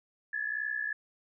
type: tone pair together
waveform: sine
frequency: 1683 / 1745.4 Hz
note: G#6 / A6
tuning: +23 / -14 cents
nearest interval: minor second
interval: 63 cents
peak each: -34 / -34 dBFS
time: 0.33-0.93 s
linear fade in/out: 5 ms
effects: none